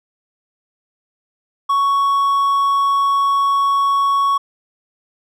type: tone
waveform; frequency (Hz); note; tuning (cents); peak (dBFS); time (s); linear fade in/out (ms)
triangle; 1113; C#6; +7; -11; 1.69-4.38; 10
effects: none